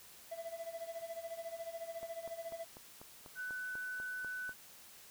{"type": "tone with tremolo", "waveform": "triangle", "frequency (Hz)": 666, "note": "E5", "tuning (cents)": 18, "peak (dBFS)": -37, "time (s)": [0.31, 2.65], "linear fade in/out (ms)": 10, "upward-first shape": "sine", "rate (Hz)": 14, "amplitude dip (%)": 80}
{"type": "click train", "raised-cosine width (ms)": 1, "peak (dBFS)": -38, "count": 11, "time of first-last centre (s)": [2.03, 4.493], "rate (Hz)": 4.06}
{"type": "tone", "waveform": "sine", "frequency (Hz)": 1499, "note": "F#6", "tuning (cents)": 22, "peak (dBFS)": -39, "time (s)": [3.35, 4.54], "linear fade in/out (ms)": 50}
{"effects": ["white hiss -57 dBFS RMS until 5.1 s"]}